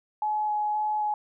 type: tone with vibrato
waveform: sine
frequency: 846 Hz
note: G#5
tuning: 32 cents sharp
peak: -24 dBFS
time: 0.22-1.14 s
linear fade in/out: 2 ms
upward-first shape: square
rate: 1.9 Hz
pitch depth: 8 cents each way
effects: none